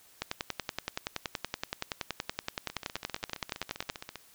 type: two click trains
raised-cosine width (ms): 0.2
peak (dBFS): -14 / -22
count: 40 / 23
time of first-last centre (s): 0.22-3.899 / 2.7-4.157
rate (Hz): 10.6 / 15.1
effects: white hiss -59 dBFS RMS until 4.34 s